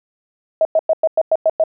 sine tone bursts, 639 Hz, D#5, 46 cents sharp, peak -10 dBFS, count 8, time 0.61-1.638 s, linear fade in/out 2 ms, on 41 ms, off 100 ms, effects none

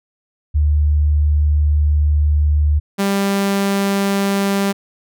sine / sawtooth tone pair in turn, 74.5 / 197.97 Hz, D2 / G3, +25 / +17 cents, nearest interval octave + perfect fourth, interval 1692 cents, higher second, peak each -11 dBFS, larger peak neither, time 0.54-2.8 / 2.98-4.73 s, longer first, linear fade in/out 20 ms, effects none

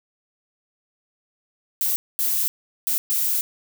violet noise bursts at uneven times, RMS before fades -22 dBFS, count 4, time 1.81-1.96 / 2.19-2.48 / 2.87-2.98 / 3.1-3.41 s, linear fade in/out 0 ms, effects none

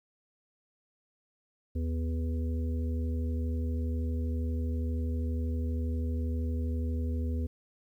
harmonic tone with a mistuned harmonic, 82.1 Hz, E2, 6 cents flat, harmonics 1 / 3 / 5 / 6, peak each -29 / -37 / -46 / -46 dBFS, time 1.75-7.47 s, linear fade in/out 10 ms, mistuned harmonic 1, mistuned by -90 cents, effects 11-bit

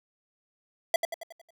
square tone with echo, 667 Hz, E5, 20 cents sharp, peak -20 dBFS, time 0.94-0.96 s, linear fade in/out 2 ms, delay 91 ms, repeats 6, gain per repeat -6 dB, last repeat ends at 1.506 s, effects none

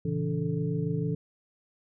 sine tone cluster, 113.4 / 137.8 / 164.6 / 288 / 437.4 Hz, A#2 / C#3 / E3 / D4 / A4, -47 / -10 / -2 / -34 / -10 cents, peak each -36 / -33 / -29 / -37 / -35 dBFS, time 0.05-1.15 s, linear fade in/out 5 ms, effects none

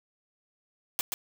white noise with echo, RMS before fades -28 dBFS, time 0.99-1.01 s, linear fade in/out 0 ms, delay 130 ms, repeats 1, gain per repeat -4 dB, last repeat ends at 1.14 s, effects none

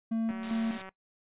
triangle tone with tremolo, 225.5 Hz, A3, 43 cents sharp, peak -25 dBFS, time 0.11-0.78 s, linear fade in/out 10 ms, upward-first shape square, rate 2.5 Hz, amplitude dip 60%
click train, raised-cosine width 0.5 ms, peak -30 dBFS, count 115, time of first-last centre 0.29-0.89 s, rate 190 Hz
white noise, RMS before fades -41 dBFS, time 0.43-0.82 s, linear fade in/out 2 ms
effects noise-tail reverb RT60 0.1 s tail -20 dB re dry + resampled to 8000 Hz

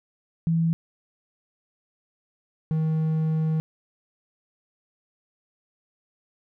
sine / triangle tone pair in turn, 164.81 / 158.16 Hz, E3 / D#3, 0 / +29 cents, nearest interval minor second, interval 71 cents, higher first, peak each -19 dBFS, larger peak neither, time 0.47-0.73 / 2.71-3.6 s, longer second, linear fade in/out 0 ms, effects none

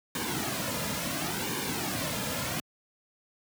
pink noise with flanger, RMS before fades -32 dBFS, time 0.15-2.6 s, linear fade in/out 2 ms, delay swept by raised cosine 1.5 to 2.7 ms, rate 0.71 Hz, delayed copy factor -0.65, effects high-pass 100 Hz 12 dB/octave

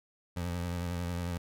25% pulse tone with vibrato, 87.31 Hz, F2, in tune, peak -29 dBFS, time 0.36-1.38 s, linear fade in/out 10 ms, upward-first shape sine, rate 11 Hz, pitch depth 39 cents each way, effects none

